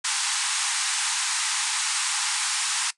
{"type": "band-pass noise", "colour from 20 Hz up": "white", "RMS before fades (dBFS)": -26, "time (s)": [0.04, 2.91], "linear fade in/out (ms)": 10, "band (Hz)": [800, 9700], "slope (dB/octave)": 96, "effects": ["noise-tail reverb RT60 0.1 s tail -18 dB re dry"]}